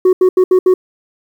sine tone bursts at uneven times, 370 Hz, F#4, in tune, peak -3 dBFS, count 5, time 0.05-0.13 / 0.21-0.29 / 0.37-0.44 / 0.51-0.59 / 0.66-0.74 s, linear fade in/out 5 ms, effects tanh soft clip ceiling -5 dBFS + 7-bit

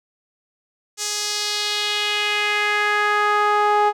sawtooth tone with band-pass filter sweep, 416.6 Hz, G#4, 5 cents sharp, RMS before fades -20 dBFS, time 0.97-3.93 s, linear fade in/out 50 ms, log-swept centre 6600 to 860 Hz, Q 2, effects none

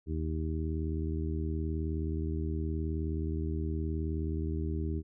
harmonic tone, 79.1 Hz, D#2, 29 cents sharp, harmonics 1 / 2 / 3 / 4 / 5, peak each -32 / -39 / -41 / -39 / -42 dBFS, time 0.06-5.03 s, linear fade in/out 50 ms, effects none

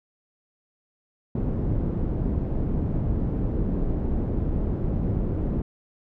pink low-pass noise, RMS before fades -25 dBFS, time 1.35-5.62 s, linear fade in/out 5 ms, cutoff 310 Hz, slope 12 dB/octave, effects none

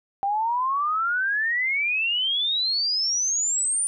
sine exponential sweep, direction up, 780 to 9397 Hz, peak -21 dBFS, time 0.23-3.87 s, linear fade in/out 0 ms, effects none

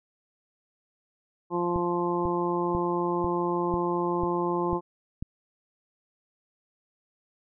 harmonic tone, 174.61 Hz, F3, in tune, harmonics 1 / 2 / 3 / 4 / 5 / 6, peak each -33 / -27 / -36 / -39 / -32 / -32 dBFS, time 1.5-4.81 s, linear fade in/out 50 ms
click train, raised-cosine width 5 ms, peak -20 dBFS, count 8, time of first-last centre 1.76-5.225 s, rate 2.02 Hz
effects none

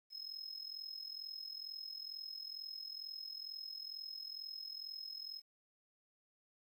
triangle tone with amplitude modulation, 5150 Hz, E8, 41 cents flat, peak -40 dBFS, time 0.1-5.42 s, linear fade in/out 50 ms, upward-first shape sine, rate 42.2 Hz, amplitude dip 75%, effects 12-bit

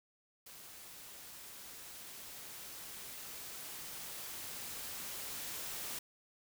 white noise with level ramp, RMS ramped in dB -53 to -42 dBFS, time 0.46-5.99 s, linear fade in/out 5 ms, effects none

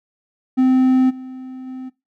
triangle tone with level steps, 258.5 Hz, C4, 21 cents flat, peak -9 / -28 / -26 dBFS, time 0.57-1.9 s, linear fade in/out 20 ms, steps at 1.09 / 1.66 s, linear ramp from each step 20 ms, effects noise-tail reverb RT60 0.2 s tail -17 dB re dry

